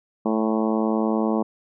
harmonic tone, 110 Hz, A2, in tune, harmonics 2 / 3 / 4 / 5 / 6 / 7 / 8 / 9 / 10, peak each -22 / -26 / -28 / -30 / -32 / -33 / -34 / -35 / -36 dBFS, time 0.25-1.43 s, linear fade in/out 10 ms, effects none

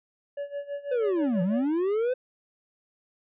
triangle tone with tremolo, 570 Hz, C#5, 48 cents sharp, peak -27 dBFS, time 0.37-1.65 s, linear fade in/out 5 ms, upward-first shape sine, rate 6.1 Hz, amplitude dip 85%
triangle linear two-way sweep, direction down then up, 518 to 168.4 to 518 Hz, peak -21 dBFS, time 0.91-2.14 s, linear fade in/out 10 ms, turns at 1.42 s
effects resampled to 8000 Hz

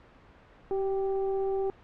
sine tone with frequency modulation, 386.9 Hz, G4, 23 cents flat, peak -26 dBFS, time 0.71-1.7 s, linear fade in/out 0 ms, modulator 395 Hz, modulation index 0.58, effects pink hiss -55 dBFS RMS until 1.83 s + low-pass 2000 Hz 12 dB/octave

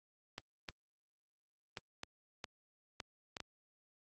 clicks, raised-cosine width 0.2 ms, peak -24 dBFS, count 8, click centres 0.381 / 0.688 / 1.772 / 2.034 / 2.442 / 3.002 / 3.368 / 3.403 s, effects high-pass 60 Hz 12 dB/octave + Opus 24 kbps

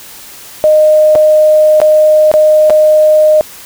sine tone with dropouts, 615 Hz, D#5, 20 cents flat, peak -3 dBFS, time 0.64-3.41 s, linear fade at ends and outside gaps 0 ms, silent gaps 1.152-1.157 / 1.802-1.816 / 2.315-2.339 / 2.698-2.704 s, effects white hiss -32 dBFS RMS until 3.65 s

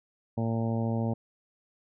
harmonic tone, 114.1 Hz, A#2, 37 cents flat, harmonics 1 / 2 / 3 / 4 / 5 / 6 / 7 / 8, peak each -29 / -30 / -40 / -39 / -38 / -43 / -42 / -46 dBFS, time 0.37-1.14 s, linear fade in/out 10 ms, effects none

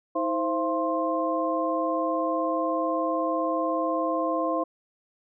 sine tone cluster, 320.1 / 523 / 679 / 1054 Hz, D#4 / C5 / F5 / C6, +49 / -1 / -49 / +12 cents, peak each -29 dBFS, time 0.15-4.64 s, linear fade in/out 10 ms, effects none

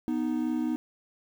triangle tone pair together, 246.9 / 311.1 Hz, B3 / D#4, 0 / 0 cents, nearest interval major third, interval 400 cents, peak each -27 dBFS, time 0.08-0.76 s, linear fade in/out 0 ms, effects 9-bit

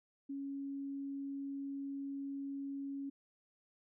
sine tone, 277.1 Hz, C#4, 1 cent flat, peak -39 dBFS, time 0.29-3.1 s, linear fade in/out 10 ms, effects none

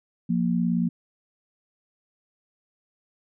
sine tone pair together, 175.91 / 234.3 Hz, F3 / A#3, +13 / +9 cents, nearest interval perfect fourth, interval 496 cents, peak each -23 / -24 dBFS, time 0.29-0.89 s, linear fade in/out 10 ms, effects none

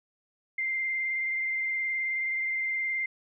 sine tone with vibrato, 2093 Hz, C7, in tune, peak -27 dBFS, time 0.58-3.06 s, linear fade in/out 5 ms, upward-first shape sine, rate 19 Hz, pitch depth 17 cents each way, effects none

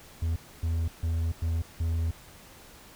triangle tone bursts at uneven times, 82.41 Hz, E2, in tune, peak -23 dBFS, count 5, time 0.22-0.36 / 0.63-0.88 / 1.03-1.32 / 1.42-1.62 / 1.8-2.11 s, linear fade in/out 5 ms, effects pink hiss -51 dBFS RMS until 2.95 s

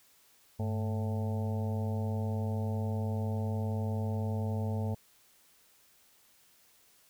harmonic tone with a mistuned harmonic, 110 Hz, A2, in tune, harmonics 1 / 2 / 4 / 5 / 6 / 7 / 8, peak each -31 / -37 / -43 / -45 / -47 / -48 / -49 dBFS, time 0.59-4.95 s, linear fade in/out 10 ms, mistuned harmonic 1, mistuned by -140 cents, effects white hiss -64 dBFS RMS until 7.09 s

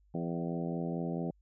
harmonic tone with a mistuned harmonic, 84.5 Hz, E2, 43 cents sharp, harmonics 2 / 3 / 4 / 5 / 6 / 7 / 8 / 9, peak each -35 / -39 / -41 / -43 / -45 / -46 / -47 / -48 dBFS, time 0.14-1.31 s, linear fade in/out 5 ms, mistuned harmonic 7, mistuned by +17 cents, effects added 50 Hz sine -63 dBFS peak until 1.41 s

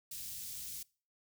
white band-stop noise, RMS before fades -44 dBFS, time 0.11-0.83 s, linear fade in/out 5 ms, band 140 to 4200 Hz, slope 12 dB/octave, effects noise-tail reverb RT60 0.4 s tail -24 dB re dry

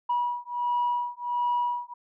sine beating tone pair, 968 / 969.4 Hz, B5 / B5, -35 / -32 cents, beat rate 1.4 Hz, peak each -27 / -27 dBFS, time 0.09-1.94 s, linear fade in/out 10 ms, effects tanh soft clip ceiling -19 dBFS

